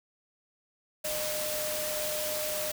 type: tone in noise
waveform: sine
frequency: 609 Hz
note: D#5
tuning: 37 cents flat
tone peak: -34 dBFS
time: 1.04-2.72 s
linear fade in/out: 10 ms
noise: white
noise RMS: -34 dBFS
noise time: 1.04-2.72 s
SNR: -3 dB
effects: none